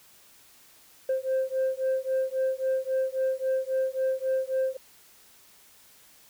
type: beating tone pair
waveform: sine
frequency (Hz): 523.3 / 527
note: C5 / C5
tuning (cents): 0 / +12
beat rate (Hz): 3.7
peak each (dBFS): -26 / -26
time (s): 1.09-4.77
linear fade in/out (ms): 5
effects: tanh soft clip ceiling -21 dBFS + white hiss -56 dBFS RMS until 6.29 s